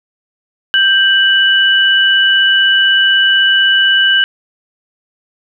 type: tone pair together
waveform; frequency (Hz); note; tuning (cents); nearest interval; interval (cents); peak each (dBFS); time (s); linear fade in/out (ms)
sine; 1571 / 2960; G6 / F#7; +3 / 0; major seventh; 1097; -10; 0.74-4.24; 0
effects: none